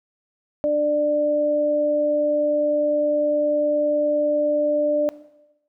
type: tone pair together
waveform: sine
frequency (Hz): 296.6 / 593.2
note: D4 / D5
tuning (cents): +17 / +17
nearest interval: octave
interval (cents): 1200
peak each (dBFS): -26 / -18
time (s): 0.64-5.09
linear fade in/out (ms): 0
effects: noise-tail reverb RT60 0.9 s tail -17 dB re dry